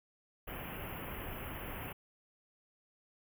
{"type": "band-stop noise", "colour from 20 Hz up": "pink", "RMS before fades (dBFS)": -43, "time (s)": [0.47, 1.93], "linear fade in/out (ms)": 10, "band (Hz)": [3100, 11000], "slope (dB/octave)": 96, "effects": []}